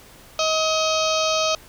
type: harmonic tone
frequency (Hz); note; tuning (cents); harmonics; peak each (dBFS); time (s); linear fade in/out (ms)
633; D#5; +30; 1 / 2 / 4 / 5 / 6 / 7 / 8 / 9 / 10; -22 / -25 / -28 / -29 / -30 / -30 / -31 / -32 / -32; 0.39-1.55; 2
effects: pink hiss -47 dBFS RMS until 1.68 s